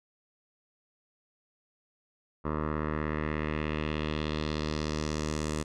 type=tone with low-pass filter sweep; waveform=10% pulse; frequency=76.6 Hz; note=D#2; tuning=27 cents flat; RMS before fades=-32 dBFS; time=2.44-5.64 s; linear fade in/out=20 ms; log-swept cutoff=1200 to 8300 Hz; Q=2.1; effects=none